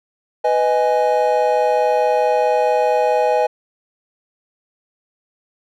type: chord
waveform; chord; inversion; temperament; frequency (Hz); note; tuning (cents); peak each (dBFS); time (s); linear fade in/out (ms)
triangle; G# minor; first; just; 498.4 / 623 / 830.6; B4 / D#5 / G#5; +16 / +2 / 0; -16; 0.44-3.47; 10
effects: none